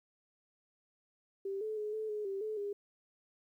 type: tone with pitch steps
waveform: sine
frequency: 391.6 / 433.4 / 422.6 / 435.3 / 421.5 / 390.8 / 431.8 / 406.2 Hz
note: G4 / A4 / G#4 / A4 / G#4 / G4 / A4 / G#4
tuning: -2 / -26 / +30 / -19 / +26 / -5 / -33 / -38 cents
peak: -35 dBFS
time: 1.45-2.73 s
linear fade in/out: 5 ms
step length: 160 ms
effects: 12-bit